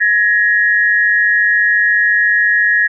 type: tone pair together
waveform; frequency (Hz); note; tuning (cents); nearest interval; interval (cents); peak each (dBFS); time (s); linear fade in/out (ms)
sine; 1674.2 / 1880; G#6 / A#6; +13 / +14; major second; 201; -12; 0-2.88; 20
effects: none